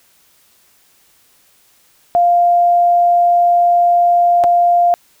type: tone with dropouts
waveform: sine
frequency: 698.5 Hz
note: F5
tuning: in tune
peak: -8 dBFS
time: 2.15-4.94 s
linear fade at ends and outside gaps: 0 ms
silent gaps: 4.438-4.442 s
effects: white hiss -53 dBFS RMS until 5.2 s